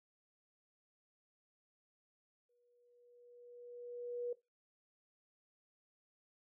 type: tone with exponential growth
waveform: sine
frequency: 483.7 Hz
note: B4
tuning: 36 cents flat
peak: -36 dBFS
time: 2.49-4.33 s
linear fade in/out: 5 ms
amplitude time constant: 400 ms
effects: noise-tail reverb RT60 0.2 s tail -17 dB re dry